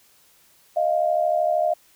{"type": "tone pair together", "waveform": "sine", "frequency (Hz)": [622.3, 695.3], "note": ["D#5", "F5"], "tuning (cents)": [0, -8], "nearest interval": "major second", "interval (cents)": 192, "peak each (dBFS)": -21, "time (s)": [0.76, 1.74], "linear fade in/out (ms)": 10, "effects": ["white hiss -57 dBFS RMS until 1.95 s"]}